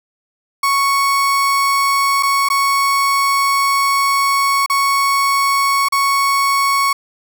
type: tone with dropouts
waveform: 35% pulse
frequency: 1108.7 Hz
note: C#6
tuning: in tune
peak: -11 dBFS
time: 0.63-6.93 s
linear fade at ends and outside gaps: 5 ms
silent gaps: 2.227-2.231 / 2.488-2.5 / 4.662-4.698 / 5.886-5.922 s
effects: none